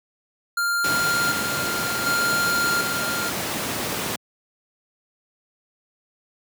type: tone with tremolo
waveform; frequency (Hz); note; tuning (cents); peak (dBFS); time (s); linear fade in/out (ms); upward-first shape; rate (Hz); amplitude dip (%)
square; 1396.9; F6; 0; -21; 0.57-3.3; 5; square; 0.67; 50
type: noise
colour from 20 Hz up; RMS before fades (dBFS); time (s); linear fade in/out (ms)
pink; -26; 0.84-4.16; 5
effects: high-pass 150 Hz 12 dB/octave